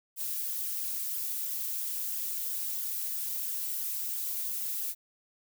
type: noise with flanger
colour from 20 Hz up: violet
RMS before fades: -34 dBFS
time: 0.16-4.95 s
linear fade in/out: 50 ms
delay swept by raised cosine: 0.59 to 6.09 ms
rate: 3 Hz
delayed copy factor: +0.75
effects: none

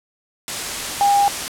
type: tone in noise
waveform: sine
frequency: 807 Hz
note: G#5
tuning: 50 cents flat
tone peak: -12 dBFS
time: 1.01-1.28 s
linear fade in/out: 0 ms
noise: white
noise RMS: -25 dBFS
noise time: 0.48-1.48 s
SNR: +10 dB
effects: low-pass 10000 Hz 12 dB/octave

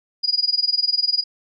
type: tone with tremolo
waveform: sine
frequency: 4900 Hz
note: D#8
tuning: 27 cents flat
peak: -13 dBFS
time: 0.23-1.24 s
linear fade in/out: 20 ms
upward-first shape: sine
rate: 20 Hz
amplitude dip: 95%
effects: MP3 64 kbps

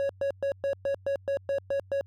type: tone bursts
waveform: triangle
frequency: 554.4 Hz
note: C#5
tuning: in tune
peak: -23 dBFS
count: 10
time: 0-2.01 s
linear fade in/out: 0 ms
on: 93 ms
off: 120 ms
effects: added 95 Hz sine -50 dBFS peak until 2.06 s

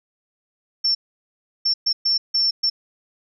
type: tone bursts at uneven times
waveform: sine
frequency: 5410 Hz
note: E8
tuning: 44 cents sharp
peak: -16 dBFS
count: 6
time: 0.84-0.95 / 1.65-1.74 / 1.86-1.93 / 2.05-2.18 / 2.34-2.51 / 2.63-2.7 s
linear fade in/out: 10 ms
effects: none

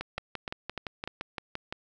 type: two click trains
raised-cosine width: 0.3 ms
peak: -18 / -18 dBFS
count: 4 / 11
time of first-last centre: 0.18-1.076 / 0.01-1.725 s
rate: 3.35 / 5.83 Hz
effects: none

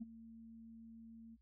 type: tone with ADSR envelope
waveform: sine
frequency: 226.7 Hz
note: A#3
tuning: 48 cents flat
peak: -39 dBFS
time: 0-1.37 s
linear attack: 19 ms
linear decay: 22 ms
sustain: -14 dB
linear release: 33 ms
effects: tanh soft clip ceiling -36 dBFS + added 60 Hz sine -68 dBFS peak until 1.41 s

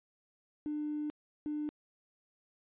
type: tone bursts at uneven times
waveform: triangle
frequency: 299.4 Hz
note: D4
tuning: 33 cents sharp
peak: -30 dBFS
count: 2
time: 0.66-1.1 / 1.46-1.69 s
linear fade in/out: 0 ms
effects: tanh soft clip ceiling -31 dBFS + resampled to 8000 Hz

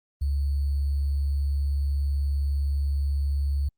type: tone with sample-and-hold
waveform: sine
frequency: 70.3 Hz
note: C#2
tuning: 25 cents sharp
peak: -22 dBFS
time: 0.21-3.69 s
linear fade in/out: 10 ms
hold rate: 4410 Hz
effects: Opus 32 kbps

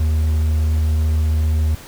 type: tone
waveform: triangle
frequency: 77.78 Hz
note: D#2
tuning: in tune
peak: -12 dBFS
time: 0-1.75 s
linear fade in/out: 5 ms
effects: pink hiss -39 dBFS RMS until 1.87 s

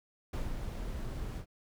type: noise with ADSR envelope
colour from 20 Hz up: brown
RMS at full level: -34 dBFS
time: 0.33-1.46 s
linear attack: 5 ms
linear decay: 190 ms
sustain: -4 dB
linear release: 82 ms
effects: none

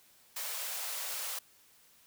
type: high-pass noise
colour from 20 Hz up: white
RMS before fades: -38 dBFS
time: 0.36-1.39 s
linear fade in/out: 5 ms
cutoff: 480 Hz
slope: 96 dB/octave
effects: white hiss -63 dBFS RMS until 2.06 s

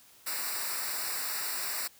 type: noise with comb filter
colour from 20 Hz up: white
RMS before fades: -34 dBFS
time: 0.26-1.88 s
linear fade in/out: 10 ms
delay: 0.31 ms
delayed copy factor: -0.9
effects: white hiss -58 dBFS RMS until 1.99 s

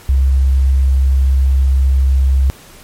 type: tone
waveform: sine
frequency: 66.7 Hz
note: C2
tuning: 34 cents sharp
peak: -8 dBFS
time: 0.09-2.5 s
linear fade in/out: 0 ms
effects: pink hiss -40 dBFS RMS until 2.83 s + MP3 64 kbps

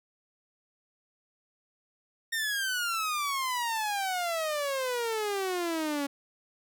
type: exponential sweep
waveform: sawtooth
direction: down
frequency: 1843 to 277.2 Hz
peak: -25 dBFS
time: 2.32-6.07 s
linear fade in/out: 10 ms
effects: none

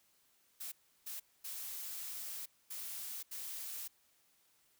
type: noise bursts at uneven times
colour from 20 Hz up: blue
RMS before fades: -44 dBFS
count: 5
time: 0.6-0.72 / 1.06-1.2 / 1.44-2.46 / 2.7-3.23 / 3.31-3.88 s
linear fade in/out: 10 ms
effects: white hiss -72 dBFS RMS until 4.79 s

